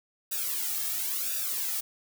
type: noise with flanger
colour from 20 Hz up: blue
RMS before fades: -31 dBFS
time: 0.31-1.81 s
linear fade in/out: 10 ms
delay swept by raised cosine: 0.94 to 2.04 ms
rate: 0.97 Hz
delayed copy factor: -0.9
effects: none